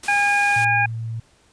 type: noise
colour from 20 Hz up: white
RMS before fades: -32 dBFS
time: 0.03-0.65 s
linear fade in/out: 5 ms
type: harmonic tone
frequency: 814 Hz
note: G#5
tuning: 35 cents flat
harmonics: 1 / 2 / 3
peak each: -20 / -20 / -20 dBFS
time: 0.08-0.86 s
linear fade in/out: 5 ms
type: tone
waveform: sine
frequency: 113.5 Hz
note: A#2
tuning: 46 cents flat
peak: -25 dBFS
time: 0.56-1.2 s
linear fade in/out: 5 ms
effects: pink hiss -57 dBFS RMS until 1.52 s + resampled to 22050 Hz